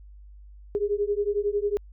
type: beating tone pair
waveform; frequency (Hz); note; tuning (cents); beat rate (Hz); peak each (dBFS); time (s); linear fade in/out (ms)
sine; 404.6 / 415.6; G#4 / G#4; -45 / +1; 11; -26; 0.75-1.77; 0
effects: added 50 Hz sine -44 dBFS peak until 1.92 s